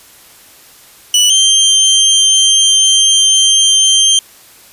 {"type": "tone pair in turn", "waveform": "25% pulse", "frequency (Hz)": [2960, 3151], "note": ["F#7", "G7"], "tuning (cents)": [0, 8], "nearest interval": "minor second", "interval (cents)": 108, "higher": "second", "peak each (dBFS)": -3, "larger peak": "neither", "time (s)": [[1.14, 1.3], [1.3, 4.19]], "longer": "second", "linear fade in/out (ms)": 2, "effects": ["white hiss -41 dBFS RMS until 4.72 s", "resampled to 32000 Hz"]}